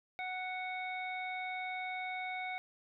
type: harmonic tone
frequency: 740 Hz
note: F#5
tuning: in tune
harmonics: 1 / 2 / 3 / 5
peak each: -40 / -49 / -40 / -52 dBFS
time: 0.19-2.58 s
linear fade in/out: 0 ms
effects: none